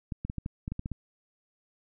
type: clicks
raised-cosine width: 5 ms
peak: -21 dBFS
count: 10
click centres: 0.122 / 0.25 / 0.299 / 0.383 / 0.461 / 0.679 / 0.72 / 0.794 / 0.859 / 0.917 s
effects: none